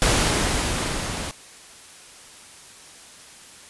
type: noise with level ramp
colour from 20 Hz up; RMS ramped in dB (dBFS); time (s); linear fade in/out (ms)
pink; -18 to -30; 0.02-1.31; 0
effects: white hiss -45 dBFS RMS until 3.69 s + resampled to 24000 Hz